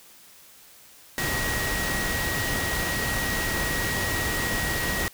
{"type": "tone in noise", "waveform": "sine", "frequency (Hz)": 1901, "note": "A#6", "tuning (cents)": 33, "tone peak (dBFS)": -29, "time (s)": [1.18, 5.08], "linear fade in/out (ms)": 0, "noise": "pink", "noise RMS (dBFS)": -28, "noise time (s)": [1.18, 5.08], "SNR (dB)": -4, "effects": ["white hiss -51 dBFS RMS until 5.13 s"]}